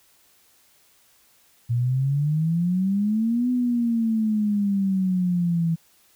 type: exponential two-way sweep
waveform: sine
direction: up then down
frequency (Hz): 116.54 to 251 to 163.3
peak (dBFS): -19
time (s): 1.69-5.76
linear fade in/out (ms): 20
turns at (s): 3.5
effects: white hiss -59 dBFS RMS until 6.15 s